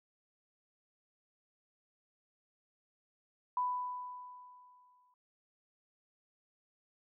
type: tone with exponential decay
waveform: sine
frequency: 994 Hz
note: B5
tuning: 11 cents sharp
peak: -29 dBFS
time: 3.57-5.14 s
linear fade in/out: 2 ms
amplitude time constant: 340 ms
effects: none